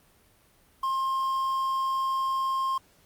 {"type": "tone with quantisation", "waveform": "triangle", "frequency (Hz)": 1063, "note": "C6", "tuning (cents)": 27, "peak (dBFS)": -23, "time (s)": [0.83, 2.78], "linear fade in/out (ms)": 5, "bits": 8, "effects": ["pink hiss -61 dBFS RMS until 3.05 s", "Opus 32 kbps"]}